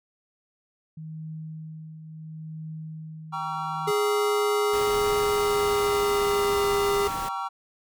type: tone with tremolo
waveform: sine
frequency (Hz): 157.8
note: D#3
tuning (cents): +25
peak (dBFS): -33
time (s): 0.97-3.91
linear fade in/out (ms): 5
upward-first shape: triangle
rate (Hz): 0.72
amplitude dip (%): 55
type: chord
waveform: triangle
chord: G diminished seventh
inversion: none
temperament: just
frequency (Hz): 784 / 940.8 / 1128.9 / 1354.7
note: G5 / Bb5 / Db6 / Fb6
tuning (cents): 0 / +16 / +31 / +47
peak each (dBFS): -32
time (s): 3.32-7.49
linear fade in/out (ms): 20
type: tone with pitch glide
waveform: square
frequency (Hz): 415.3 to 404.4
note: G#4 to G#4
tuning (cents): 0 to -46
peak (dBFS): -23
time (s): 3.87-7.08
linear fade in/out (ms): 10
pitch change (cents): -46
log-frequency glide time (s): 5.09-6.72
type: noise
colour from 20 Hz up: pink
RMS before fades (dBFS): -36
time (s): 4.73-7.29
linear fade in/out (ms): 5
effects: none